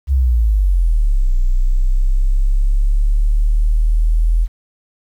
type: exponential two-way sweep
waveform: sine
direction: down then up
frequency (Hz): 70 to 30.24 to 41.53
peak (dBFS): -10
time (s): 0.07-4.48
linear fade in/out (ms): 50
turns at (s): 1.33
effects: 8-bit